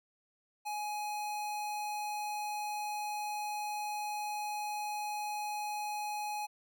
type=tone; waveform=square; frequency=838 Hz; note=G#5; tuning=15 cents sharp; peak=-36 dBFS; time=0.65-6.47 s; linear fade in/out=20 ms; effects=none